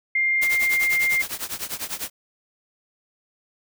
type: tone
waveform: sine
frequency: 2109 Hz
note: C7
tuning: 13 cents sharp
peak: -18 dBFS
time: 0.15-1.22 s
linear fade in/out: 5 ms
type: noise with tremolo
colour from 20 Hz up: white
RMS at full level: -27 dBFS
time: 0.41-2.1 s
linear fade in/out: 20 ms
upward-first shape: triangle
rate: 10 Hz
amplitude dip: 95%
effects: none